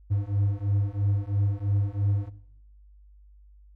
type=beating tone pair; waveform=triangle; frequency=99.2 / 102.2 Hz; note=G2 / G#2; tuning=+21 / -27 cents; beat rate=3 Hz; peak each=-24 dBFS; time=0.1-2.3 s; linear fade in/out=20 ms; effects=noise-tail reverb RT60 0.8 s tail -19 dB re dry + added 50 Hz sine -50 dBFS peak until 3.75 s